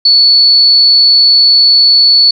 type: tone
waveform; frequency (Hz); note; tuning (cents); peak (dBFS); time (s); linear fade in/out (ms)
sine; 4435; C#8; 0; -3; 0.05-2.31; 5
effects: none